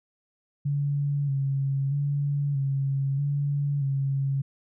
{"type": "tone with vibrato", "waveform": "sine", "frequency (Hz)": 140, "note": "C#3", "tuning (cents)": 18, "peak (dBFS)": -23, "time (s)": [0.65, 4.42], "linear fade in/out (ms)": 10, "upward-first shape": "square", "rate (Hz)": 0.79, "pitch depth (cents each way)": 36, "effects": []}